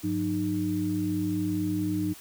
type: tone cluster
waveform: sine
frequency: 101.2 / 181.9 / 305.8 Hz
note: G#2 / F#3 / D#4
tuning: -44 / -29 / -30 cents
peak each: -33 / -32 / -27 dBFS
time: 0.03-2.14 s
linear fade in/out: 20 ms
effects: white hiss -48 dBFS RMS until 2.2 s